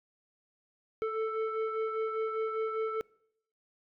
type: tone with frequency modulation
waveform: sine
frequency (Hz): 440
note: A4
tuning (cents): 0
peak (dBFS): -29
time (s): 1.02-3.01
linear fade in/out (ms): 0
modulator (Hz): 885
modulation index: 0.97
effects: noise-tail reverb RT60 0.7 s tail -25 dB re dry + tanh soft clip ceiling -25 dBFS